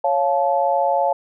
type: chord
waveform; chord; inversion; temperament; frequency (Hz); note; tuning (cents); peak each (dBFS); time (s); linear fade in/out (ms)
sine; Db augmented; none; equal with one note detuned; 554.4 / 698.5 / 867.4; Db5 / F5 / A5; 0 / 0 / -25; -20; 0.04-1.13; 5
effects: none